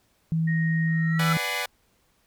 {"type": "tone", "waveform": "sine", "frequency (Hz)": 162.2, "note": "E3", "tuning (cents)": -28, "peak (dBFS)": -21, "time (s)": [0.32, 1.37], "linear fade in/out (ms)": 0}
{"type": "tone with pitch glide", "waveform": "sine", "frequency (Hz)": [1864.7, 2057], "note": ["A#6", "C7"], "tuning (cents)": [0, -30], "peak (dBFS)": -30, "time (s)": [0.47, 1.63], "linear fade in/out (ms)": 10, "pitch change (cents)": 170, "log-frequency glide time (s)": [1.09, 1.37]}
{"type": "tone with exponential growth", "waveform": "triangle", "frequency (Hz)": 1338, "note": "E6", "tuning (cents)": 25, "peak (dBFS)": -21, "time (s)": [0.87, 1.33], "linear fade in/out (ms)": 5, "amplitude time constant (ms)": 98}
{"type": "chord", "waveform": "10% pulse", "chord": "G# half-diminished seventh", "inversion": "first", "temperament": "equal", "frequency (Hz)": [493.9, 587.3, 740, 830.6], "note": ["B4", "D5", "F#5", "G#5"], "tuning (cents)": [0, 0, 0, 0], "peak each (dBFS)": -25, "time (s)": [1.19, 1.66], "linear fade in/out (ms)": 5}
{"effects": ["pink hiss -66 dBFS RMS until 2.26 s"]}